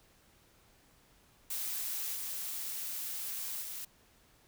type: noise with level steps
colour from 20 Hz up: blue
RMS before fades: -37 / -39 / -42 dBFS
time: 1.5-3.85 s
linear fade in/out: 5 ms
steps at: 2.13 / 3.61 s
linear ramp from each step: 20 ms
effects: pink hiss -65 dBFS RMS until 4.47 s